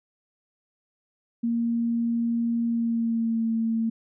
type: tone with pitch glide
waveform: sine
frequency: 233.1 to 226.1 Hz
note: A#3 to A3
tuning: 0 to +47 cents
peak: -22 dBFS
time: 1.43-3.9 s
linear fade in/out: 10 ms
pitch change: -53 cents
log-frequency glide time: 2.66-3.47 s
effects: none